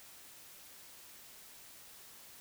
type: silence
effects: white hiss -55 dBFS RMS until 2.4 s